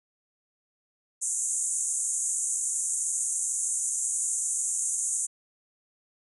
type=band-pass noise; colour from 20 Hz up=pink; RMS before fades=-29 dBFS; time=1.21-5.27 s; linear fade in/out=20 ms; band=6500 to 9900 Hz; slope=96 dB/octave; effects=none